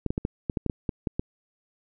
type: clicks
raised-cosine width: 3 ms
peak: -13 dBFS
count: 11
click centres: 0.063 / 0.105 / 0.179 / 0.251 / 0.498 / 0.572 / 0.663 / 0.698 / 0.892 / 1.072 / 1.195 s
effects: none